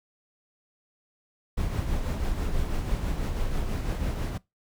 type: noise with tremolo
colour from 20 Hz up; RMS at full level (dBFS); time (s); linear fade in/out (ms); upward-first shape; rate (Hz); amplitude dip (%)
brown; -26; 1.57-4.38; 10; triangle; 6.1; 45
effects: noise-tail reverb RT60 0.2 s tail -22 dB re dry